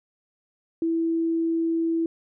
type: tone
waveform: sine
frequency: 329.6 Hz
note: E4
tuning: in tune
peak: -21 dBFS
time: 0.82-2.06 s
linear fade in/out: 2 ms
effects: none